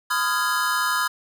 square chord, F half-diminished seventh, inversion second, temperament equal with one note detuned, 1010.9 / 1244.5 / 1396.9 / 1661.2 Hz, Cb6 / Eb6 / F6 / Ab6, +40 / 0 / 0 / 0 cents, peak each -27 dBFS, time 0.1-1.08 s, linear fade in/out 10 ms, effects none

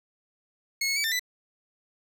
20% pulse tone with pitch steps, 2180 / 2193 / 2286 / 1796 / 1989 Hz, C#7 / C#7 / D7 / A6 / B6, -29 / -19 / -47 / +35 / +12 cents, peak -20 dBFS, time 0.81-1.195 s, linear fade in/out 5 ms, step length 77 ms, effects none

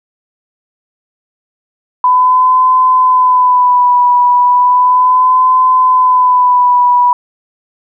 sine tone with vibrato, 1000 Hz, B5, 21 cents sharp, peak -5 dBFS, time 2.04-7.13 s, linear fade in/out 2 ms, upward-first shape sine, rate 0.35 Hz, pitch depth 35 cents each way, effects none

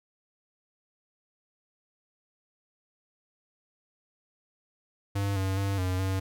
square tone with pitch steps, 99.7 / 95.6 / 98.6 / 92.2 / 95.3 Hz, G2 / G2 / G2 / F#2 / G2, +30 / -43 / +11 / -6 / -48 cents, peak -27 dBFS, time 5.15-6.2 s, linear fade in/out 10 ms, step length 210 ms, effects none

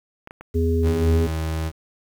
clicks, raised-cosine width 0.5 ms, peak -23 dBFS, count 4, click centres 0.274 / 0.309 / 0.41 / 0.873 s
harmonic tone, 82.41 Hz, E2, in tune, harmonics 1 / 3 / 5, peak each -19 / -25 / -23 dBFS, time 0.54-1.28 s, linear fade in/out 20 ms
35% pulse tone with pitch glide, 79 to 80.01 Hz, D#2 to D#2, +27 to +49 cents, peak -21 dBFS, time 0.82-1.72 s, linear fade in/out 50 ms, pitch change +22 cents, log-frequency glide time 1-1.27 s
effects 8-bit

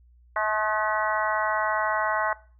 harmonic tone with a mistuned harmonic, 214.9 Hz, A3, 41 cents flat, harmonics 3 / 4 / 5 / 6 / 7 / 8 / 9, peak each -29 / -30 / -28 / -34 / -30 / -38 / -33 dBFS, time 0.36-2.33 s, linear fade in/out 2 ms, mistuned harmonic 6, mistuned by -37 cents, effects noise-tail reverb RT60 0.4 s tail -20 dB re dry + added 60 Hz sine -53 dBFS peak until 2.59 s

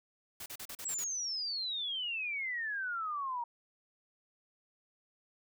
white noise bursts, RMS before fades -44 dBFS, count 7, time 0.4-1.042 s, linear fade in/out 5 ms, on 60 ms, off 37 ms
sine exponential sweep, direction down, 7810 to 930 Hz, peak -34 dBFS, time 0.85-3.44 s, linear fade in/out 5 ms
effects none

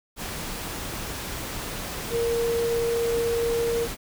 sine tone in noise, 466.2 Hz, A#4, in tune, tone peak -22 dBFS, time 2.1-3.88 s, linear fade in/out 50 ms, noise pink, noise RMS -33 dBFS, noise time 0.16-3.97 s, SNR +8 dB, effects none

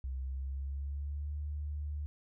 sine tone with pitch glide, 65.41 to 73.85 Hz, C2 to D2, 0 to +10 cents, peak -35 dBFS, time 0.04-2.06 s, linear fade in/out 0 ms, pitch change +210 cents, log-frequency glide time 0.19-1.34 s, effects none

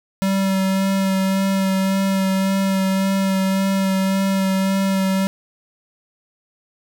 square tone with vibrato, 192.6 Hz, G3, 30 cents flat, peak -17 dBFS, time 0.22-5.27 s, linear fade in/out 0 ms, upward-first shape sine, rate 1.8 Hz, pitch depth 15 cents each way, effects none

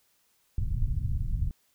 pink low-pass noise, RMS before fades -28 dBFS, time 0.58-1.51 s, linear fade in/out 2 ms, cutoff 130 Hz, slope 24 dB/octave, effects white hiss -69 dBFS RMS until 1.74 s

